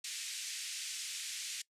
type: band-pass noise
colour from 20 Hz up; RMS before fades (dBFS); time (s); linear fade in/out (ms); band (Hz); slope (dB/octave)
white; -42; 0.04-1.62; 5; 2100 to 8400; 24
effects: noise-tail reverb RT60 0.1 s tail -21 dB re dry + resampled to 32000 Hz